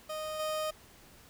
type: tone with level steps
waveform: 30% pulse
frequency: 620 Hz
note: D#5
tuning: 6 cents flat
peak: -33 / -29 dBFS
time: 0.09-0.71 s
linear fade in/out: 10 ms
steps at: 0.39 s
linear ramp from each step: 10 ms
effects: pink hiss -57 dBFS RMS until 1.29 s